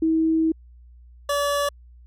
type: tone pair in turn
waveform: sine / 25% pulse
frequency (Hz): 321.7 / 573.2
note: E4 / D5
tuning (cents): -42 / -42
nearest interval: minor seventh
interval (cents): 1000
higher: second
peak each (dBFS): -17 / -17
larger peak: neither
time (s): 0.02-0.52 / 1.29-1.69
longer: first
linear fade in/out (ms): 5
effects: added 60 Hz sine -45 dBFS peak until 2.06 s + resampled to 32000 Hz